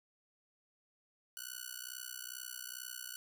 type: tone with amplitude modulation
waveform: 5% pulse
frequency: 1479 Hz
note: F#6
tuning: 1 cent flat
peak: -28 dBFS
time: 1.37-3.16 s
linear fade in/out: 0 ms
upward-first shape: sine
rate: 62.3 Hz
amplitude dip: 100%
effects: none